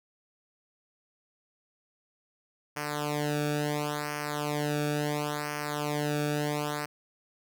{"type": "tone with flanger", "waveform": "sawtooth", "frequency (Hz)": 148.1, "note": "D3", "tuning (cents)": 15, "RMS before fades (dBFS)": -31, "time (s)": [2.76, 6.86], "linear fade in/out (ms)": 10, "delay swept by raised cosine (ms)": [0.26, 0.99], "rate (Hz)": 0.72, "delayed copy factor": -1, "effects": []}